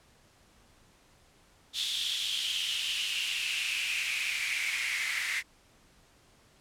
pink noise with high-pass filter sweep, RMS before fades -32 dBFS, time 1.73-5.43 s, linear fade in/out 50 ms, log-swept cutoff 3500 to 2000 Hz, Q 6.2, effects pink hiss -62 dBFS RMS until 6.6 s + low-pass 10000 Hz 12 dB/octave

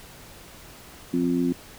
harmonic tone, 87.31 Hz, F2, in tune, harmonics 2 / 3 / 4, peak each -28 / -22 / -28 dBFS, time 1.13-1.53 s, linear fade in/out 10 ms, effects pink hiss -46 dBFS RMS until 1.78 s

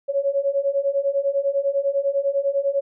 sine beating tone pair, 550 / 560 Hz, C#5 / C#5, -14 / +18 cents, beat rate 10 Hz, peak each -23 / -21 dBFS, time 0.08-2.81 s, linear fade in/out 20 ms, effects none

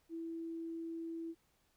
sine tone, 330 Hz, E4, 2 cents sharp, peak -40 dBFS, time 0.09-1.35 s, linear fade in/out 50 ms, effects pink hiss -75 dBFS RMS until 1.76 s

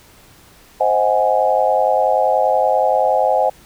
sine chord, Ab dominant seventh, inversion first, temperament equal with one note detuned, 523.3 / 629.8 / 740 / 830.6 Hz, C5 / Eb5 / Gb5 / Ab5, 0 / +21 / 0 / 0 cents, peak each -18 dBFS, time 0.8-3.5 s, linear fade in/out 10 ms, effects pink hiss -47 dBFS RMS until 3.65 s

